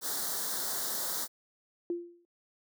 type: band-stop noise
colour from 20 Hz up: white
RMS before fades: -34 dBFS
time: 0.01-1.28 s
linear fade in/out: 50 ms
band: 1800 to 3600 Hz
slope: 48 dB/octave
type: tone with exponential decay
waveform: sine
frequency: 345.8 Hz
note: F4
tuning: 17 cents flat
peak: -27 dBFS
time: 1.9-2.25 s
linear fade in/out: 1 ms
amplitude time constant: 76 ms
effects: high-pass 200 Hz 12 dB/octave